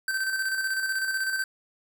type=tone with tremolo; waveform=square; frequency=1550 Hz; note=G6; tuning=20 cents flat; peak=-25 dBFS; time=0.08-1.44 s; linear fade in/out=2 ms; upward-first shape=square; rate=16 Hz; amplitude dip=40%; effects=none